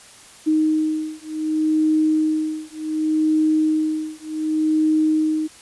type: beating tone pair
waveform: sine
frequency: 311.1 / 311.77 Hz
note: D#4 / D#4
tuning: 0 / +4 cents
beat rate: 0.67 Hz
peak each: -20 / -20 dBFS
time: 0.46-5.48 s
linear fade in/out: 20 ms
effects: white hiss -45 dBFS RMS until 5.61 s + resampled to 24000 Hz